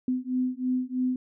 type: beating tone pair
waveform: sine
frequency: 252.5 / 255.6 Hz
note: B3 / C4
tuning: +39 / -40 cents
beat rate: 3.1 Hz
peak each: -28 dBFS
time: 0.08-1.16 s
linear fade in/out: 2 ms
effects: none